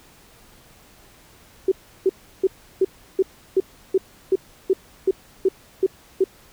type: tone bursts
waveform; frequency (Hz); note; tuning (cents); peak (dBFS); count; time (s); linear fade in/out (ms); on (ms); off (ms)
sine; 380.4; F#4; +48; -13; 13; 1.68-6.241; 5; 37; 340
effects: pink hiss -51 dBFS RMS until 6.52 s